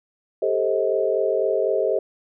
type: chord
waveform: sine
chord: A half-diminished seventh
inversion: third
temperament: just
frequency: 396 / 440 / 528 / 633.6 Hz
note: G4 / A4 / C5 / Eb5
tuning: +18 / 0 / +16 / +31 cents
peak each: -24 dBFS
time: 0.42-1.99 s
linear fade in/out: 5 ms
effects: none